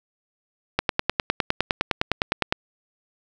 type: click train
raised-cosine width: 0.3 ms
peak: -3 dBFS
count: 18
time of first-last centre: 0.79-2.525 s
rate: 9.8 Hz
effects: none